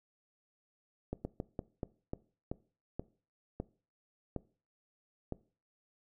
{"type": "slowing click train", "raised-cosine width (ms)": 2, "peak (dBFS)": -23, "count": 11, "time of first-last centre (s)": [1.13, 5.323], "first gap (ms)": 120, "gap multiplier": 1.26, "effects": ["noise-tail reverb RT60 0.4 s tail -20 dB re dry"]}